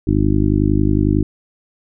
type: harmonic tone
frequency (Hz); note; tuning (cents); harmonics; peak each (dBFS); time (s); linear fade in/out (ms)
51; G#1; -31; 1 / 2 / 3 / 4 / 5 / 6 / 7; -19 / -18 / -22 / -22 / -21 / -18 / -24; 0.07-1.23; 5
effects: none